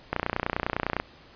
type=click train; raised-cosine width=0.5 ms; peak=-10 dBFS; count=27; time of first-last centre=0.13-1 s; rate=29.9 Hz; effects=pink hiss -52 dBFS RMS until 1.35 s + resampled to 11025 Hz